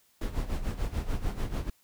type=noise with tremolo; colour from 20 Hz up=brown; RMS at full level=-28 dBFS; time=0.21-1.7 s; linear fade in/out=5 ms; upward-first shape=sine; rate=6.8 Hz; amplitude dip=75%; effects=white hiss -66 dBFS RMS until 1.83 s